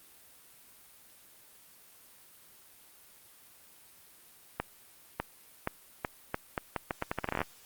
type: accelerating click train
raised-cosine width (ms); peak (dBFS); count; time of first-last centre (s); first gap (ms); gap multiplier
0.5; -15; 19; 4.6-7.416; 600; 0.79
effects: white hiss -57 dBFS RMS until 7.65 s + Opus 32 kbps